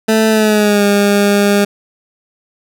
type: tone with pitch glide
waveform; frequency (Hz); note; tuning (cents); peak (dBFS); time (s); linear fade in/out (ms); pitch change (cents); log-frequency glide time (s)
20% pulse; 220 to 202.9; A3 to G#3; 0 to -40; -4; 0.08-1.65; 10; -140; 0.29-0.84
effects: none